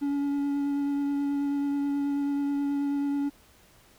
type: tone with vibrato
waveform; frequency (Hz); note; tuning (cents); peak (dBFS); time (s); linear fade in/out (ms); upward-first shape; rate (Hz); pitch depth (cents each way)
triangle; 283.2; C#4; +37; -23; 0.01-3.3; 20; triangle; 9.3; 14
effects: pink hiss -58 dBFS RMS until 3.98 s